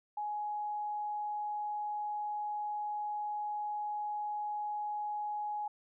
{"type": "tone", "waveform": "sine", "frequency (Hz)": 837, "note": "G#5", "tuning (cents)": 13, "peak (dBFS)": -34, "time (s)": [0.17, 5.68], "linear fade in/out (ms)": 5, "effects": []}